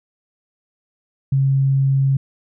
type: tone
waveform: sine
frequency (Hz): 135.9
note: C#3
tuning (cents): -34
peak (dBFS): -13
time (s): 1.32-2.17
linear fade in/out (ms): 5
effects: none